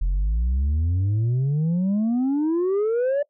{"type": "exponential sweep", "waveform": "sine", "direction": "up", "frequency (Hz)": [41.65, 588], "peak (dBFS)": -16, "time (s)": [0.01, 3.23], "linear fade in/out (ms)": 10, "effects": ["noise-tail reverb RT60 0.1 s tail -21 dB re dry", "tanh soft clip ceiling -18 dBFS"]}